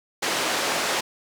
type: band-pass noise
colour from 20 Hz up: pink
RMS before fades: -25 dBFS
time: 0.22-1.01 s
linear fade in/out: 10 ms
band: 410 to 7500 Hz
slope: 12 dB/octave
effects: none